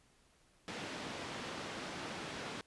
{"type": "band-pass noise", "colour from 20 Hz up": "pink", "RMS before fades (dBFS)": -44, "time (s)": [0.68, 2.61], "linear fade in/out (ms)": 0, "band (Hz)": [170, 4700], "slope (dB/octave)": 12, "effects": ["pink hiss -69 dBFS RMS until 2.66 s", "resampled to 24000 Hz"]}